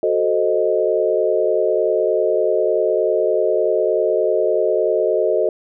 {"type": "chord", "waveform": "sine", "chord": "F# diminished seventh", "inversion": "none", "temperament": "equal", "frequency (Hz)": [370, 440, 523.3, 622.3], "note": ["F#4", "A4", "C5", "Eb5"], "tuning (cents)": [0, 0, 0, 0], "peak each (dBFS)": [-21, -19, -22, -19], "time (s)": [0.03, 5.49], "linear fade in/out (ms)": 2, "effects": []}